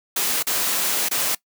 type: noise with dropouts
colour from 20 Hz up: white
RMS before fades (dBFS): -22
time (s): 0.16-1.35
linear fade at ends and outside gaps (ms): 5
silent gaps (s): 0.427-0.468 / 1.087-1.111
effects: noise-tail reverb RT60 0.1 s tail -21 dB re dry + high-pass 200 Hz 12 dB/octave